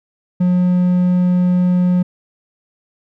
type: tone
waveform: triangle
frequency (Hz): 179.8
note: F#3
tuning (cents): -49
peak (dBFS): -9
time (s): 0.4-2.03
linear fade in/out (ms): 10
effects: none